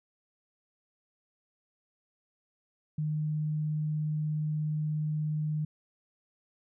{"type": "tone", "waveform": "sine", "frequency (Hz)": 152.8, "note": "D#3", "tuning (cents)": -31, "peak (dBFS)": -28, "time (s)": [2.98, 5.65], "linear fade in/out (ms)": 5, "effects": []}